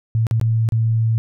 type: tone with dropouts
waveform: sine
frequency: 112.8 Hz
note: A2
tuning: 44 cents sharp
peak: -14 dBFS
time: 0.15-1.18 s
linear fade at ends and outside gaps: 0 ms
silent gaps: 0.268-0.311 / 0.398-0.413 / 0.689-0.722 s
effects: none